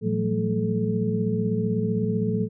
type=tone cluster; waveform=sine; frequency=114.1 / 173.9 / 189.7 / 222.2 / 432.4 Hz; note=A#2 / F3 / F#3 / A3 / A4; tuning=-37 / -7 / +43 / +17 / -30 cents; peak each=-28 dBFS; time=0.01-2.49 s; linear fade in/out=50 ms; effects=none

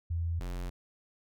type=tone pair in turn; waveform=sine / square; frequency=84 / 44.5 Hz; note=E2 / F1; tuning=+33 / +33 cents; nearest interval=major seventh; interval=1100 cents; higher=first; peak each=-29 / -35 dBFS; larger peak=first; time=0.1-0.4 / 0.4-0.7 s; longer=neither; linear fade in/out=10 ms; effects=none

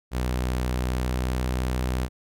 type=tone with pitch glide; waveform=sawtooth; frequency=62.4 to 62.94 Hz; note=B1 to B1; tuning=+19 to +33 cents; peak=-20 dBFS; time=0.11-2.09 s; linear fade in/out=50 ms; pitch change=+14 cents; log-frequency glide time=0.74-1.32 s; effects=none

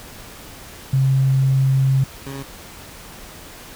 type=tone pair in turn; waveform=sine / 20% pulse; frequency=133.9 / 136.87 Hz; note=C3 / C#3; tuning=+40 / -22 cents; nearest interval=unison; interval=38 cents; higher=second; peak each=-13 / -24 dBFS; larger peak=first; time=0.93-2.04 / 2.26-2.43 s; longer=first; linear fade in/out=5 ms; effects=pink hiss -39 dBFS RMS until 3.75 s

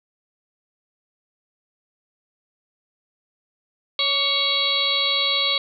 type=harmonic tone with a mistuned harmonic; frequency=554.4 Hz; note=C#5; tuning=in tune; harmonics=1 / 2 / 4 / 5 / 6 / 7 / 8; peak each=-32 / -30 / -27 / -34 / -24 / -22 / -27 dBFS; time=3.99-5.58 s; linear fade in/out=2 ms; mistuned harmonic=2; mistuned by=+51 cents; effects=none

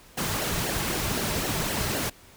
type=noise with flanger; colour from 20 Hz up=pink; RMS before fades=-28 dBFS; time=0.17-2.1 s; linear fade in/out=10 ms; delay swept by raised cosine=0.81 to 4.11 ms; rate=3.9 Hz; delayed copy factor=-0.65; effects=pink hiss -52 dBFS RMS until 2.36 s

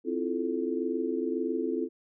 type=chord; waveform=sine; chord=F major seventh; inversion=second; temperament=just; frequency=261.9 / 327.4 / 349.2 / 436.5 Hz; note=C4 / E4 / F4 / A4; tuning=+2 / -12 / 0 / -14 cents; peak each=-33 dBFS; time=0.04-1.89 s; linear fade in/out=50 ms; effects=none

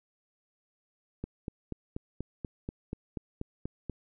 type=click train; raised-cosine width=3 ms; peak=-22 dBFS; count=12; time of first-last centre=1.24-3.897 s; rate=4.14 Hz; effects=none

